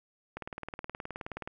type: click train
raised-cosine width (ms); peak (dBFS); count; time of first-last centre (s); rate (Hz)
0.5; -23; 22; 0.37-1.475; 19
effects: none